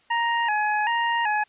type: tone with vibrato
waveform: 25% pulse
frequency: 888 Hz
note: A5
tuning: 16 cents sharp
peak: -17 dBFS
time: 0.1-1.44 s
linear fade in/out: 10 ms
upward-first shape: square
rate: 1.3 Hz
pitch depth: 89 cents each way
effects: white hiss -60 dBFS RMS until 1.48 s + resampled to 8000 Hz